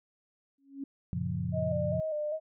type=tone with exponential growth; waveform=sine; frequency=275.7 Hz; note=C#4; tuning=9 cents flat; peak=-32 dBFS; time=0.58-0.84 s; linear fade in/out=5 ms; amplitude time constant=55 ms
type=chord; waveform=sine; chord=Gb major seventh; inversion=none; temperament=equal; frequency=92.5 / 116.54 / 138.59 / 174.61 Hz; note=Gb2 / Bb2 / Db3 / F3; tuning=0 / 0 / 0 / 0 cents; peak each=-36 / -37 / -36 / -34 dBFS; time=1.13-2 s; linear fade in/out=0 ms
type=tone with vibrato; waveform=sine; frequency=615 Hz; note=D#5; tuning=20 cents flat; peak=-30 dBFS; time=1.52-2.4 s; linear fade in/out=50 ms; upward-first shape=square; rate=2.5 Hz; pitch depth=42 cents each way
effects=none